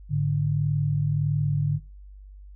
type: tone pair together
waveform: sine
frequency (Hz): 105.26 / 146.83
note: G#2 / D3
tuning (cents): +24 / 0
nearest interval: tritone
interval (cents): 576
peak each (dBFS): -27 / -22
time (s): 0.09-1.8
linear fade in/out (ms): 50
effects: noise-tail reverb RT60 0.3 s tail -23 dB re dry + added 49 Hz sine -42 dBFS peak until 2.55 s